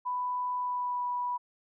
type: tone with pitch glide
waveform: sine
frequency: 993 to 981.6 Hz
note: B5 to B5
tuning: +9 to -11 cents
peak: -29 dBFS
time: 0.05-1.38 s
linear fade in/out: 20 ms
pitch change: -20 cents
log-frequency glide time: 0.57-1.07 s
effects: none